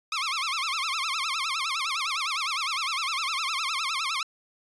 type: tone with vibrato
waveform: 15% pulse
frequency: 1188 Hz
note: D6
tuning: 20 cents sharp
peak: -20 dBFS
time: 0.12-4.23 s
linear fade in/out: 2 ms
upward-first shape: sine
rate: 9.8 Hz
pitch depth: 220 cents each way
effects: resampled to 22050 Hz